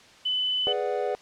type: tone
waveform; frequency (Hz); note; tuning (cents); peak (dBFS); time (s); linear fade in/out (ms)
sine; 3009; F#7; +28; -23; 0.25-0.73; 10
type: chord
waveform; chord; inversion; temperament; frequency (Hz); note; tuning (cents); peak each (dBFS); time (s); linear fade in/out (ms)
triangle; G# half-diminished seventh; none; equal; 415.3 / 493.9 / 587.3 / 740; G#4 / B4 / D5 / F#5; 0 / 0 / 0 / 0; -28 / -28 / -30 / -30; 0.67-1.15; 0
effects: white hiss -52 dBFS RMS until 1.21 s + low-pass 5000 Hz 12 dB/octave